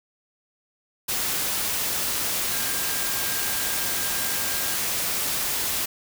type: tone in noise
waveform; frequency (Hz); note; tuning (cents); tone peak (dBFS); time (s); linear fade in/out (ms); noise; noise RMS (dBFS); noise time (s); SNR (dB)
sine; 1606; G6; +41; -37; 2.52-4.76; 10; white; -26; 1.08-5.86; -14
effects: none